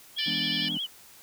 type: tone with vibrato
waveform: sine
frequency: 3136 Hz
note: G7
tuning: in tune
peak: -29 dBFS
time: 0.16-0.87 s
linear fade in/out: 20 ms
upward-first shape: sine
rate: 11 Hz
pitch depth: 110 cents each way
type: harmonic tone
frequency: 586 Hz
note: D5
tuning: 4 cents flat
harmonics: 3 / 4 / 5 / 6 / 7 / 8 / 9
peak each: -37 / -37 / -37 / -37 / -37 / -37 / -37 dBFS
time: 0.18-0.69 s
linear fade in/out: 10 ms
type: chord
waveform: triangle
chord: E dominant seventh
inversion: none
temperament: just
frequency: 164.81 / 206 / 247.2 / 296.7 Hz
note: E3 / G#3 / B3 / D4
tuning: 0 / -14 / +2 / +18 cents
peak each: -36 dBFS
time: 0.26-0.78 s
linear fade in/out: 10 ms
effects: white hiss -52 dBFS RMS until 1.22 s